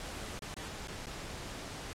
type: noise with dropouts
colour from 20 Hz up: pink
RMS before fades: -43 dBFS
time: 0-1.93 s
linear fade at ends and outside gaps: 1 ms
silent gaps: 0.392-0.421 / 0.542-0.567 / 0.874-0.882 / 1.058-1.068 s
effects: low-pass 9000 Hz 12 dB/octave + AAC 48 kbps